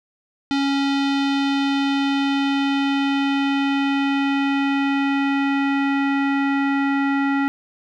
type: tone with low-pass filter sweep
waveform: square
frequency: 277.2 Hz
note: C#4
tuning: in tune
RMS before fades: -20 dBFS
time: 0.51-7.48 s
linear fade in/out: 0 ms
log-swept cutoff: 4000 to 1900 Hz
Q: 2
effects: none